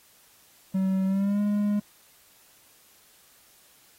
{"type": "tone with pitch glide", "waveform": "triangle", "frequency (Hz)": [190.3, 206.3], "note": ["F#3", "G#3"], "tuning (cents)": [49, -11], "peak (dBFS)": -20, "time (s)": [0.74, 1.8], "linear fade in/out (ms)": 10, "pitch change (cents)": 140, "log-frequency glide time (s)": [1.06, 1.41], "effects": ["white hiss -58 dBFS RMS until 3.98 s", "AAC 48 kbps"]}